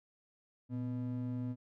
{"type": "ring-modulated tone", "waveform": "triangle", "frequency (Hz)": 185, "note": "F#3", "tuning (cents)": 0, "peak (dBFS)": -30, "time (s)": [0.69, 1.56], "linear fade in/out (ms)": 50, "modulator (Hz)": 66.7, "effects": []}